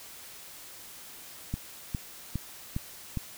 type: click train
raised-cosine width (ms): 5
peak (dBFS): -18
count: 5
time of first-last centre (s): 1.54-3.173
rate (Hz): 2.45
effects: white hiss -47 dBFS RMS until 3.37 s